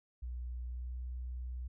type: tone with pitch glide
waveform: sine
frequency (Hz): 61 to 61.99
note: B1 to B1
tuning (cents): -21 to +7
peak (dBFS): -38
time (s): 0.22-1.68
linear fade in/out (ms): 10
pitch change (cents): +28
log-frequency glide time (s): 0.66-0.92
effects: none